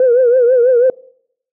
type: tone with vibrato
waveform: sine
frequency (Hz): 494.9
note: B4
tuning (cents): +4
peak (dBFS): -6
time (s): 0-0.9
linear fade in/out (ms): 2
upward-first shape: triangle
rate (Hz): 6.1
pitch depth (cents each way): 120
effects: noise-tail reverb RT60 0.7 s tail -24 dB re dry + tanh soft clip ceiling -3 dBFS